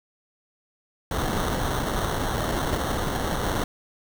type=noise with sample-and-hold; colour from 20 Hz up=pink; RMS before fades=-26 dBFS; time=1.11-3.64 s; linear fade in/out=2 ms; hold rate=2450 Hz; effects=none